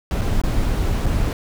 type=noise with dropouts; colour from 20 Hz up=brown; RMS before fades=-19 dBFS; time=0.11-1.33 s; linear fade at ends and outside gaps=1 ms; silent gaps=0.212-0.216 / 0.416-0.436 / 1.059-1.063 s; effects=none